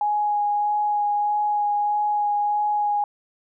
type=tone with vibrato; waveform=sine; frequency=830.6 Hz; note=G#5; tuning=in tune; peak=-19 dBFS; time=0.01-3.04 s; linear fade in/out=2 ms; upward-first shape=sine; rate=1.6 Hz; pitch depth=11 cents each way; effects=none